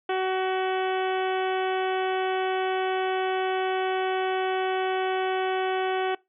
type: harmonic tone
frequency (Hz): 375.8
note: F#4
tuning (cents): +27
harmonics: 1 / 2 / 3 / 4 / 5 / 6 / 7 / 8 / 9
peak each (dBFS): -26 / -28 / -36 / -35 / -40 / -41 / -42 / -40 / -45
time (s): 0.09-6.15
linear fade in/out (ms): 5
effects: noise-tail reverb RT60 0.2 s tail -22 dB re dry